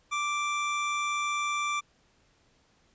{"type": "tone", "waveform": "25% pulse", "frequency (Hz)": 1174.7, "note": "D6", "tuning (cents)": 0, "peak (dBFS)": -24, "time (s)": [0.11, 1.81], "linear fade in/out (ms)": 20, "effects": ["pink hiss -66 dBFS RMS until 2.94 s", "resampled to 16000 Hz"]}